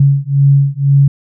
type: beating tone pair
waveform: sine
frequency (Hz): 138.59 / 140.59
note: C#3 / C#3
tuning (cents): 0 / +25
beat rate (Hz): 2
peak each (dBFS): -10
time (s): 0-1.08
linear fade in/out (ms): 5
effects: none